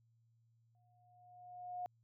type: tone with exponential growth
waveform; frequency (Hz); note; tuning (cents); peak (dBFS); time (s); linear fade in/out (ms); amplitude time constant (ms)
sine; 719; F#5; -50; -38; 0.75-1.86; 0; 240
effects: added 115 Hz sine -70 dBFS peak until 2.03 s